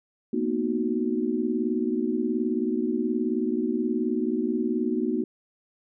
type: chord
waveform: sine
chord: B major seventh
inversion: third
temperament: equal with one note detuned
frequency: 228.2 / 246.9 / 311.1 / 370 Hz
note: A#3 / B3 / D#4 / F#4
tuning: -37 / 0 / 0 / 0 cents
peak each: -29 / -28 / -29 / -29 dBFS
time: 0.33-5.24 s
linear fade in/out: 5 ms
effects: none